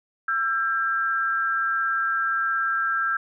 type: tone pair together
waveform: sine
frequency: 1341.4 / 1600 Hz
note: E6 / G6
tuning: +30 / +35 cents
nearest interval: minor third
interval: 305 cents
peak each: -24 dBFS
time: 0.28-3.17 s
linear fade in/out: 5 ms
effects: none